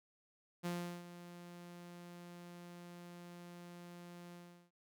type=tone with ADSR envelope; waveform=sawtooth; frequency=174.61 Hz; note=F3; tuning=in tune; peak=-33 dBFS; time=0.63-4.71 s; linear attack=28 ms; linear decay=370 ms; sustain=-14 dB; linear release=380 ms; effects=none